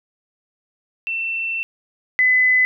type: tone pair in turn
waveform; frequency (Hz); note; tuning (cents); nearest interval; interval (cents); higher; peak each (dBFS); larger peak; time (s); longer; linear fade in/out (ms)
sine; 2687 / 2013; E7 / B6; +33 / +33; perfect fourth; 500; first; -21 / -12; second; 1.07-1.63 / 2.19-2.65; first; 0
effects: none